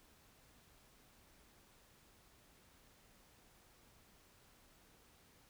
silence, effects pink hiss -67 dBFS RMS until 5.49 s

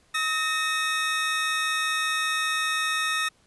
25% pulse tone pair together, 1275 / 1839.9 Hz, D#6 / A#6, +42 / -23 cents, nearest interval tritone, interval 635 cents, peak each -23 dBFS, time 0.14-3.29 s, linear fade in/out 10 ms, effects pink hiss -62 dBFS RMS until 3.46 s + resampled to 24000 Hz

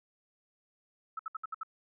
sine tone bursts, 1303 Hz, E6, 20 cents flat, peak -34 dBFS, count 6, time 1.17-1.633 s, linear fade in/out 5 ms, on 23 ms, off 65 ms, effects none

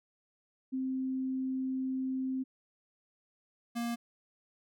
sine / square tone pair in turn, 261.6 / 235.3 Hz, C4 / A#3, 0 / +16 cents, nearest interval major second, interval 184 cents, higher first, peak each -31 / -33 dBFS, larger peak first, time 0.72-2.44 / 3.75-3.96 s, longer first, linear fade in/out 20 ms, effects none

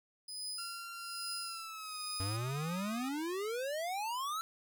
30% pulse tone with tremolo, 5000 Hz, D#8, 8 cents sharp, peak -35 dBFS, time 0.28-2.37 s, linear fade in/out 5 ms, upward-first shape triangle, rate 1.2 Hz, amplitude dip 100%
sawtooth tone with pitch glide, 1378 to 1241.9 Hz, F6 to D#6, -24 to -4 cents, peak -40 dBFS, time 0.58-3.09 s, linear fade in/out 5 ms, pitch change -180 cents, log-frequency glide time 1.41-2.02 s
square exponential sweep, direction up, 92.8 to 1349 Hz, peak -36 dBFS, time 2.2-4.41 s, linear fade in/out 0 ms
effects none

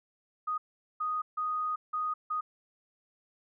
sine tone bursts at uneven times, 1243 Hz, D#6, 2 cents flat, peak -29 dBFS, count 5, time 0.47-0.58 / 1-1.22 / 1.37-1.76 / 1.93-2.14 / 2.3-2.41 s, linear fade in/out 10 ms, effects none

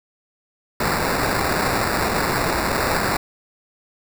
white noise with sample-and-hold, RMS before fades -21 dBFS, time 0.8-3.17 s, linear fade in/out 5 ms, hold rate 3150 Hz, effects none

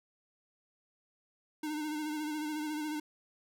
square tone with vibrato, 304.3 Hz, D#4, 38 cents flat, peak -35 dBFS, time 1.63-3 s, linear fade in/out 5 ms, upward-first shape sine, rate 14 Hz, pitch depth 39 cents each way, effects none

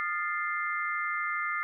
sine chord, F dominant seventh, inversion third, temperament equal with one note detuned, 1224.5 / 1396.9 / 1760 / 2093 Hz, Eb6 / F6 / A6 / C7, -28 / 0 / 0 / 0 cents, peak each -33 / -36 / -37 / -33 dBFS, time 0-1.63 s, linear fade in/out 0 ms, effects none

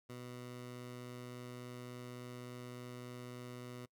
15% pulse tone, 123.47 Hz, B2, in tune, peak -40 dBFS, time 0.09-3.86 s, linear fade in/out 10 ms, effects noise-tail reverb RT60 0.1 s tail -23 dB re dry

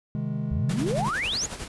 triangle chord, Ab major, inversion first, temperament equal with one note detuned, 131.65 / 155.56 / 207.7 Hz, C3 / Eb3 / Ab3, +11 / 0 / 0 cents, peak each -29 dBFS, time 0.15-1.09 s, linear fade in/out 0 ms
sine exponential sweep, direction up, 62.4 to 7100 Hz, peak -25 dBFS, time 0.51-1.46 s, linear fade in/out 5 ms
pink noise with tremolo, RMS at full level -34 dBFS, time 0.69-1.68 s, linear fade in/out 5 ms, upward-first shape sine, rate 11 Hz, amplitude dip 60%
effects resampled to 24000 Hz

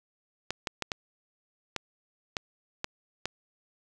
clicks, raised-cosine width 0.2 ms, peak -13 dBFS, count 8, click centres 0.506 / 0.672 / 0.823 / 0.918 / 1.763 / 2.368 / 2.844 / 3.256 s, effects none

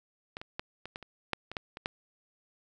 clicks, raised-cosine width 0.3 ms, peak -22 / -25 / -18 / -25 / -22 / -30 / -13 / -24 / -17 / -25 / -15 dBFS, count 11, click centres 0.369 / 0.415 / 0.595 / 0.856 / 0.959 / 1.027 / 1.333 / 1.516 / 1.568 / 1.771 / 1.859 s, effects none

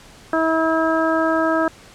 harmonic tone, 322.6 Hz, E4, 37 cents flat, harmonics 1 / 2 / 3 / 4 / 5, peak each -20 / -20 / -26 / -23 / -25 dBFS, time 0.33-1.68 s, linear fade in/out 2 ms, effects pink hiss -45 dBFS RMS until 1.94 s + low-pass 9000 Hz 12 dB/octave

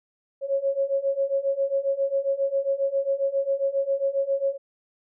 sine beating tone pair, 545 / 552.4 Hz, C#5 / C#5, -29 / -6 cents, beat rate 7.4 Hz, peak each -26 / -24 dBFS, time 0.41-4.58 s, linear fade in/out 50 ms, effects none

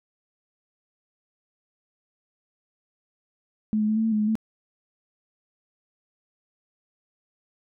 sine tone with pitch steps, 215 / 212.8 / 216.5 / 221.8 / 224 / 213.1 / 211.8 / 220.2 Hz, A3 / G#3 / A3 / A3 / A3 / G#3 / G#3 / A3, -40 / +42 / -28 / +14 / +31 / +45 / +34 / +2 cents, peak -20 dBFS, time 3.73-4.354 s, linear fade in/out 0 ms, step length 78 ms, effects none

